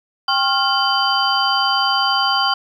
sine tone cluster, 795 / 1081 / 1392 / 3064 / 4731 Hz, G5 / C#6 / F6 / G7 / D8, +24 / -44 / -6 / -40 / +12 cents, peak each -21 dBFS, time 0.28-2.54 s, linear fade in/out 5 ms, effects 8-bit

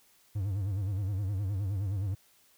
triangle tone with vibrato, 98.4 Hz, G2, 7 cents sharp, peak -27 dBFS, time 0.35-2.15 s, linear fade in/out 10 ms, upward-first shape sine, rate 9.6 Hz, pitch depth 120 cents each way, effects white hiss -64 dBFS RMS until 2.57 s

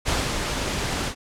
pink noise with ADSR envelope, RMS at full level -22 dBFS, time 0.05-1.15 s, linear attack 33 ms, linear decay 210 ms, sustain -4 dB, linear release 79 ms, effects low-pass 8000 Hz 12 dB/octave

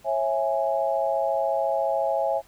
sine chord, C# minor, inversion none, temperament equal with one note detuned, 545.2 / 659.3 / 830.6 Hz, C#5 / E5 / G#5, -29 / 0 / 0 cents, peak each -26 / -25 / -27 dBFS, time 0.04-2.42 s, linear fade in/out 50 ms, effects pink hiss -56 dBFS RMS until 2.47 s

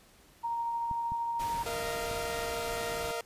sine tone with tremolo, 932.3 Hz, A#5, in tune, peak -29 dBFS, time 0.43-1.64 s, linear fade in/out 20 ms, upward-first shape triangle, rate 13 Hz, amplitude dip 25%
clicks, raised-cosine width 5 ms, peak -29 dBFS, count 3, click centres 0.913 / 1.12 / 2.113 s
pink noise, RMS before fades -42 dBFS, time 1.39-3.12 s, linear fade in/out 10 ms
sawtooth chord, Bb suspended fourth, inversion none, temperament equal with one note detuned, 466.2 / 622.3 / 688 Hz, Bb4 / Eb5 / F5, 0 / 0 / -26 cents, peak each -32 / -36 / -34 dBFS, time 1.66-3.21 s, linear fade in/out 2 ms
effects pink hiss -60 dBFS RMS until 3.25 s + resampled to 32000 Hz

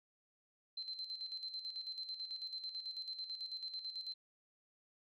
sine tone with tremolo, 4094 Hz, C8, 38 cents flat, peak -40 dBFS, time 0.77-4.14 s, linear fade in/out 5 ms, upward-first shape square, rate 9.1 Hz, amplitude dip 60%, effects none

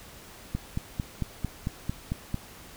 click train, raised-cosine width 5 ms, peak -16 dBFS, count 9, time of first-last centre 0.55-2.344 s, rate 4.46 Hz, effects pink hiss -48 dBFS RMS until 2.76 s

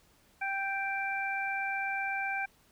harmonic tone, 784 Hz, G5, in tune, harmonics 1 / 2 / 3, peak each -35 / -35 / -35 dBFS, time 0.41-2.46 s, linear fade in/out 10 ms, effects pink hiss -65 dBFS RMS until 2.71 s

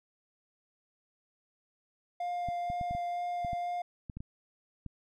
triangle tone with vibrato, 703 Hz, F5, 11 cents sharp, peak -30 dBFS, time 2.2-3.82 s, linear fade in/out 5 ms, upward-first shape sine, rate 2.1 Hz, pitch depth 9 cents each way
clicks, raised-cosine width 5 ms, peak -28 dBFS, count 11, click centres 2.487 / 2.701 / 2.812 / 2.91 / 2.95 / 3.448 / 3.532 / 4.098 / 4.17 / 4.205 / 4.863 s
effects none

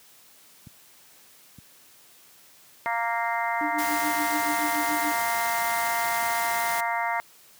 clicks, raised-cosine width 5 ms, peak -29 / -31 dBFS, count 2, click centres 0.671 / 1.586 s
harmonic tone, 232.3 Hz, A#3, 6 cents flat, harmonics 3 / 4 / 5 / 6 / 7 / 8 / 9, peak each -30 / -28 / -35 / -36 / -39 / -34 / -32 dBFS, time 2.86-7.2 s, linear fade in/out 0 ms
triangle tone with tremolo, 300.6 Hz, D4, 40 cents sharp, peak -25 dBFS, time 3.61-5.12 s, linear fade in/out 0 ms, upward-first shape triangle, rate 7 Hz, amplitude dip 100%
white noise, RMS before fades -33 dBFS, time 3.78-6.81 s, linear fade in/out 10 ms
effects white hiss -54 dBFS RMS until 7.59 s + high-pass 100 Hz 12 dB/octave

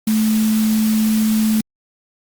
sine tone in noise, 218.1 Hz, A3, 15 cents flat, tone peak -13 dBFS, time 0.07-1.61 s, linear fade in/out 5 ms, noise white, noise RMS -28 dBFS, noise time 0.07-1.61 s, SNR +12 dB, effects Opus 48 kbps

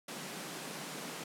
pink high-pass noise, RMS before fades -43 dBFS, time 0.08-1.24 s, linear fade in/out 5 ms, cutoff 140 Hz, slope 96 dB/octave, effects low-pass 12000 Hz 12 dB/octave

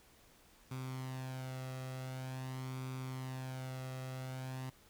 sawtooth tone with flanger, 130 Hz, C3, 11 cents flat, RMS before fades -43 dBFS, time 0.71-4.7 s, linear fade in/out 5 ms, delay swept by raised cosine 0.84 to 1.55 ms, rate 0.46 Hz, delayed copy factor +0.55, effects pink hiss -64 dBFS RMS until 4.89 s

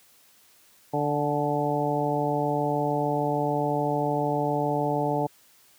harmonic tone with a mistuned harmonic, 146.83 Hz, D3, in tune, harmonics 1 / 2 / 3 / 4 / 5 / 6, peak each -30 / -30 / -30 / -30 / -30 / -30 dBFS, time 0.93-5.27 s, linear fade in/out 10 ms, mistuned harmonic 6, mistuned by -28 cents, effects white hiss -58 dBFS RMS until 5.78 s + high-pass 80 Hz 12 dB/octave

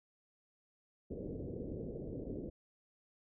white low-pass noise, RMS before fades -43 dBFS, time 1.1-2.5 s, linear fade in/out 10 ms, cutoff 510 Hz, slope 48 dB/octave, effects none

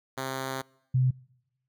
5% pulse / sine tone pair in turn, 132.6 / 128.6 Hz, C3 / C3, +23 / -30 cents, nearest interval minor second, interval 53 cents, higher first, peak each -20 dBFS, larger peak neither, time 0.17-0.62 / 0.94-1.11 s, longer first, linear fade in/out 10 ms, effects noise-tail reverb RT60 0.9 s tail -26 dB re dry

